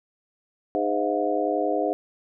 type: harmonic tone with a mistuned harmonic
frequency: 102.6 Hz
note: G#2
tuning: 21 cents flat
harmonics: 3 / 4 / 5 / 6 / 7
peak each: -28 / -28 / -28 / -28 / -28 dBFS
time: 0.75-1.93 s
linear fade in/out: 0 ms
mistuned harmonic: 6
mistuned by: +87 cents
effects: none